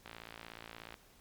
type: click train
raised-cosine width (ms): 0.3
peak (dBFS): -30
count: 51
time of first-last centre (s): 0.06-0.942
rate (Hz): 56.7
effects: pink hiss -63 dBFS RMS until 1.2 s + MP3 96 kbps